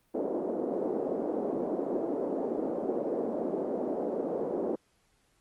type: band-pass noise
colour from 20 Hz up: white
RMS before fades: -32 dBFS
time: 0.14-4.76 s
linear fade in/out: 10 ms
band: 250 to 540 Hz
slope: 24 dB/octave
effects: pink hiss -70 dBFS RMS until 5.4 s + Opus 32 kbps